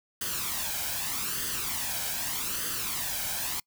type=noise with flanger; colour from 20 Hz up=white; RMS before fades=-32 dBFS; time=0.21-3.6 s; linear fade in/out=5 ms; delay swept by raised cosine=0.63 to 1.3 ms; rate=0.82 Hz; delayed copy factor=+0.6; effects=noise-tail reverb RT60 0.1 s tail -26 dB re dry